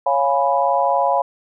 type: chord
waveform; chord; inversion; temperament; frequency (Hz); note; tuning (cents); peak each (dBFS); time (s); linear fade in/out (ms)
sine; C# dominant seventh; none; equal; 554.4 / 698.5 / 830.6 / 987.8; C#5 / E#5 / G#5 / B5; 0 / 0 / 0 / 0; -20; 0.06-1.22; 5
effects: none